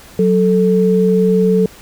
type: tone pair together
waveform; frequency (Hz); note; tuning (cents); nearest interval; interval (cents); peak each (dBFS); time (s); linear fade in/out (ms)
sine; 185 / 440; F#3 / A4; 0 / 0; octave + minor third; 1500; -12; 0.19-1.66; 2
effects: pink hiss -40 dBFS RMS until 1.81 s